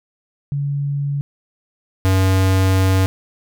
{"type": "tone pair in turn", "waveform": ["sine", "square"], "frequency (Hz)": [142, 94.77], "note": ["C#3", "F#2"], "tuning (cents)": [42, 42], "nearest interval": "perfect fifth", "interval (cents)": 700, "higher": "first", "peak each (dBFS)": [-18, -13], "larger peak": "second", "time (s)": [[0.52, 1.21], [2.05, 3.06]], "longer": "second", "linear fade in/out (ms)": 0, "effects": []}